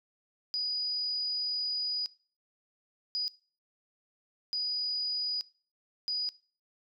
sine tone bursts at uneven times, 4929 Hz, D#8, 17 cents flat, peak -29 dBFS, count 4, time 0.54-2.06 / 3.15-3.28 / 4.53-5.41 / 6.08-6.29 s, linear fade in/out 0 ms, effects noise-tail reverb RT60 0.4 s tail -21 dB re dry

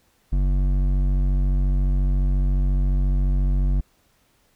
sine tone with hard clipping, 47.16 Hz, F#1, 34 cents sharp, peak -19 dBFS, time 0.32-3.81 s, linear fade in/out 10 ms, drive 10 dB, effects pink hiss -63 dBFS RMS until 4.55 s

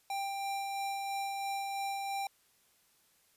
square tone with tremolo, 790 Hz, G5, 13 cents sharp, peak -34 dBFS, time 0.1-2.27 s, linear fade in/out 2 ms, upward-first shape sine, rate 3 Hz, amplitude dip 25%, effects white hiss -69 dBFS RMS until 3.36 s + resampled to 32000 Hz

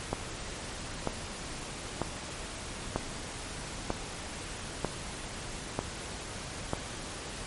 click train, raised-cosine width 1 ms, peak -14 dBFS, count 8, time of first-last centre 0.13-6.734 s, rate 1.06 Hz, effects pink hiss -40 dBFS RMS until 7.46 s + MP3 48 kbps

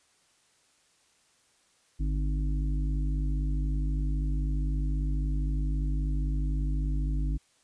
harmonic tone with a mistuned harmonic, 51.91 Hz, G#1, in tune, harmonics 1 / 3 / 5 / 6, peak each -26 / -35 / -40 / -43 dBFS, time 1.99-7.38 s, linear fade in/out 20 ms, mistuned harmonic 3, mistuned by -100 cents, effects white hiss -66 dBFS RMS until 7.63 s + resampled to 22050 Hz

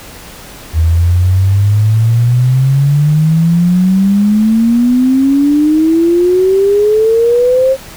sine exponential sweep, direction up, 79 to 538 Hz, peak -6 dBFS, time 0.73-7.77 s, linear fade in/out 50 ms, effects pink hiss -32 dBFS RMS until 7.96 s

